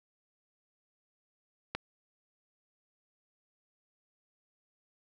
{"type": "click", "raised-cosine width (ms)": 0.3, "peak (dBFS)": -17, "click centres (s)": 1.75, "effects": []}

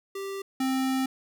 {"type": "tone pair in turn", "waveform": "square", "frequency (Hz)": [392, 263.1], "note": ["G4", "C4"], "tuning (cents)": [0, 10], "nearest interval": "perfect fifth", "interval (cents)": 690, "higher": "first", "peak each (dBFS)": [-33, -25], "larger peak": "second", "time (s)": [[0.15, 0.42], [0.6, 1.06]], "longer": "second", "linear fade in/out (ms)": 5, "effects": []}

